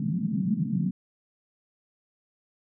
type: band-pass noise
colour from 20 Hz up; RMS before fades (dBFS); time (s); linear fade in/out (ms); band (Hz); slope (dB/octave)
white; -27; 0-0.91; 2; 150 to 220; 48
effects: none